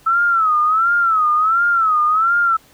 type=tone with vibrato; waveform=sine; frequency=1308 Hz; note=E6; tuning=14 cents flat; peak=-12 dBFS; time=0.06-2.57 s; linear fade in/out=10 ms; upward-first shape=sine; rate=1.4 Hz; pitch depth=130 cents each way; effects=pink hiss -50 dBFS RMS until 2.73 s